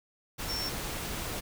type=tone in noise; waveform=sine; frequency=5440 Hz; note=F8; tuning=46 cents flat; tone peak=-33 dBFS; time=0.48-0.7 s; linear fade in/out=20 ms; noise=pink; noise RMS=-36 dBFS; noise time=0.38-1.41 s; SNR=0 dB; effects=none